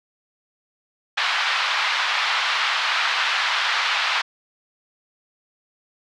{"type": "band-pass noise", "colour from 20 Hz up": "pink", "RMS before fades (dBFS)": -22, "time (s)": [1.17, 4.22], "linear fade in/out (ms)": 10, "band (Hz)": [980, 4200], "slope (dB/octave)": 24, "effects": []}